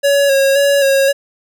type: tone with vibrato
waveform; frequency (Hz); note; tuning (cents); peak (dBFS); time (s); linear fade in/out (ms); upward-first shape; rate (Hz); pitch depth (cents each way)
square; 554.4; C#5; 0; -10; 0.03-1.13; 20; square; 1.9; 28
effects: none